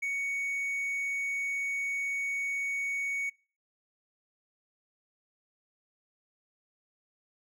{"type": "tone", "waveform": "triangle", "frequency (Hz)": 2231, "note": "C#7", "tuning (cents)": 11, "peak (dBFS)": -28, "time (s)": [0.02, 3.3], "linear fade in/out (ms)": 10, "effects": ["noise-tail reverb RT60 0.4 s tail -25 dB re dry"]}